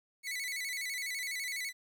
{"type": "tone with vibrato", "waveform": "sawtooth", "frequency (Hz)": 2100, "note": "C7", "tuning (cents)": 6, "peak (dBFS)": -32, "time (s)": [0.23, 1.73], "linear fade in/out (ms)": 50, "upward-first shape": "square", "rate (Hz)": 12, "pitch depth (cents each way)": 87, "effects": ["11-bit"]}